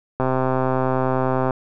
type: click train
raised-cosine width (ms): 1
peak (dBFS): -7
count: 171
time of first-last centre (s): 0.2-1.508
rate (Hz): 130
effects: none